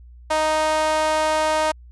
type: tone with high-pass filter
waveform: sawtooth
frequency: 311.1 Hz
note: D#4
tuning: in tune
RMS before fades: -20 dBFS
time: 0.3-1.72 s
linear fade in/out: 10 ms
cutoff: 750 Hz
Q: 4
effects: added 60 Hz sine -41 dBFS peak until 1.91 s + resampled to 24000 Hz